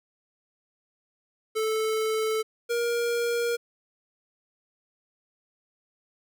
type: tone pair in turn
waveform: square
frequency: 438.2 / 472.2 Hz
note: A4 / A#4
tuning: -7 / +22 cents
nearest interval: minor second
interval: 129 cents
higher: second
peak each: -25 dBFS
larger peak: neither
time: 1.55-2.43 / 2.69-3.57 s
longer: neither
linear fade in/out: 20 ms
effects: none